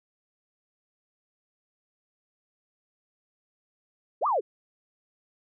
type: linear two-way sweep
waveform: sine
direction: up then down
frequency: 340.8 to 1244.5 to 340.8 Hz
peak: -22 dBFS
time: 4.21-4.41 s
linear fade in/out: 20 ms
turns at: 4.27 s
effects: none